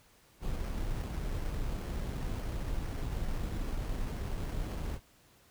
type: noise with sample-and-hold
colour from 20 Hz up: brown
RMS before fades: -35 dBFS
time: 0.4-5 s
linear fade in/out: 50 ms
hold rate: 3675 Hz
effects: pink hiss -63 dBFS RMS until 5.5 s